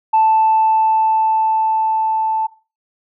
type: tone with level ramp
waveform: sine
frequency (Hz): 880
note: A5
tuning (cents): 0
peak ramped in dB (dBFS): -8 to -15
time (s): 0.13-2.47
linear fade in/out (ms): 10
effects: noise-tail reverb RT60 0.3 s tail -17 dB re dry + tanh soft clip ceiling -6 dBFS